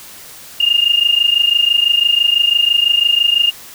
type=tone pair together; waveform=sine; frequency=2814 / 2840 Hz; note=F7 / F7; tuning=+12 / +28 cents; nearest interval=unison; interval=16 cents; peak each=-13 dBFS; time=0.6-3.51 s; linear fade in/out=5 ms; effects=white hiss -36 dBFS RMS until 3.74 s